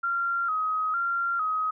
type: tone with vibrato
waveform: sine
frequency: 1321 Hz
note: E6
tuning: 3 cents sharp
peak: -24 dBFS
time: 0.03-1.71 s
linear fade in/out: 10 ms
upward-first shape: square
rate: 1.1 Hz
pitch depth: 77 cents each way
effects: none